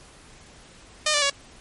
5% pulse tone with pitch steps, 610 / 585.2 / 561.3 Hz, D#5 / D5 / C#5, -34 / -6 / +22 cents, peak -8 dBFS, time 1.06-1.3 s, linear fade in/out 5 ms, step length 80 ms, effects pink hiss -49 dBFS RMS until 1.6 s + MP3 48 kbps

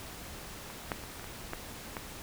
clicks, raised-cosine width 0.5 ms, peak -30 / -16 / -30 / -30 / -28 / -20 / -21 dBFS, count 7, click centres 0.702 / 0.918 / 1.038 / 1.196 / 1.243 / 1.534 / 1.968 s, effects pink hiss -45 dBFS RMS until 2.22 s

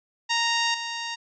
10% pulse tone with level steps, 930 Hz, A#5, 4 cents flat, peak -13 / -21 dBFS, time 0.29-1.16 s, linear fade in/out 20 ms, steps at 0.74 s, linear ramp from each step 5 ms, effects resampled to 16000 Hz

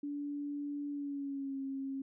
sine tone with pitch glide, 288.5 to 270.7 Hz, D4 to C#4, -31 to -41 cents, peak -36 dBFS, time 0.03-2.02 s, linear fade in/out 5 ms, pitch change -110 cents, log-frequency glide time 0.9-1.59 s, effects none

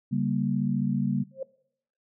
sine chord, G diminished, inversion second, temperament just, 141.12 / 196 / 235.2 Hz, Db3 / G3 / Bb3, +31 / 0 / +16 cents, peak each -28 dBFS, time 0.11-1.24 s, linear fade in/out 20 ms
sine tone with exponential growth, 533 Hz, C5, 32 cents sharp, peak -26 dBFS, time 1.31-1.43 s, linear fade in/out 5 ms, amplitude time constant 24 ms
effects noise-tail reverb RT60 0.7 s tail -22 dB re dry

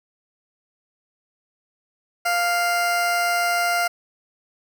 20% pulse tone with amplitude modulation, 698.5 Hz, F5, in tune, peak -13 dBFS, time 2.25-3.88 s, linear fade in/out 10 ms, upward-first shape sine, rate 210 Hz, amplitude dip 25%, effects none

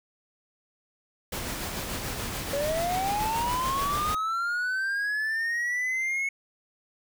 pink noise with tremolo, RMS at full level -32 dBFS, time 1.32-4.15 s, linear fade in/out 5 ms, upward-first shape sine, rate 6.9 Hz, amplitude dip 30%
triangle linear sweep, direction up, 551 to 2200 Hz, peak -24 dBFS, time 2.53-6.29 s, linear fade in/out 5 ms
effects none

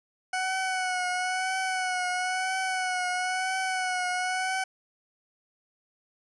20% pulse tone with vibrato, 741 Hz, F#5, 2 cents sharp, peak -22 dBFS, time 0.33-4.64 s, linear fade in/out 5 ms, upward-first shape triangle, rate 1 Hz, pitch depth 43 cents each way, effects resampled to 24000 Hz + 10-bit

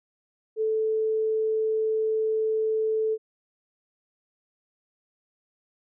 sine tone, 438.2 Hz, A4, 7 cents flat, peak -22 dBFS, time 0.56-3.18 s, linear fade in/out 50 ms, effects none

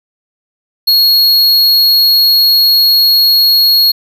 square tone, 4312 Hz, C#8, 49 cents flat, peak -6 dBFS, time 0.87-3.92 s, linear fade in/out 10 ms, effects none

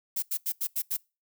violet noise bursts, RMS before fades -29 dBFS, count 6, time 0.16-0.97 s, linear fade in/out 10 ms, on 65 ms, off 84 ms, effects noise-tail reverb RT60 0.3 s tail -26 dB re dry

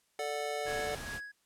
square chord, D major, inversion second, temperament just, 440.5 / 587.3 / 734.2 Hz, A4 / D5 / F#5, +2 / 0 / -14 cents, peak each -39 dBFS, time 0.19-0.95 s, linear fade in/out 2 ms
pink noise, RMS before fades -43 dBFS, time 0.64-1.21 s, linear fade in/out 50 ms
triangle tone with tremolo, 1665 Hz, G#6, 4 cents sharp, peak -37 dBFS, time 0.66-1.32 s, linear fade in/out 10 ms, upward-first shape sine, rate 2.5 Hz, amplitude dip 75%
effects white hiss -73 dBFS RMS until 1.45 s + low-pass 11000 Hz 12 dB/octave

